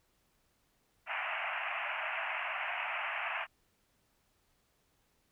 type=band-pass noise; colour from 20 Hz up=white; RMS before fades=-37 dBFS; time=1.06-3.47 s; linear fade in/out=50 ms; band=620 to 2800 Hz; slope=96 dB/octave; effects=pink hiss -74 dBFS RMS until 5.31 s